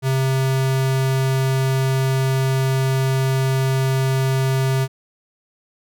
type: tone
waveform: square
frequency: 132.8 Hz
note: C3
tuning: 26 cents sharp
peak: -17 dBFS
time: 0.02-4.88 s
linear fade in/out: 50 ms
effects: none